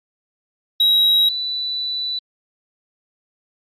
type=tone pair in turn; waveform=sine; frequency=3843 / 3972 Hz; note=B7 / B7; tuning=-48 / +9 cents; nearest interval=minor second; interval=57 cents; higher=second; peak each=-9 / -21 dBFS; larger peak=first; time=0.8-1.29 / 1.29-2.19 s; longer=second; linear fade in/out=5 ms; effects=tanh soft clip ceiling -11 dBFS + Opus 48 kbps